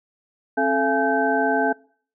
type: tone cluster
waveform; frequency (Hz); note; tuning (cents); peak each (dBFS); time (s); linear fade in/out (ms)
sine; 269 / 436.3 / 681 / 839 / 1544; C4 / A4 / F5 / G#5 / G6; +48 / -15 / -44 / +17 / -27; -24; 0.57-1.73; 10
effects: noise-tail reverb RT60 0.5 s tail -24 dB re dry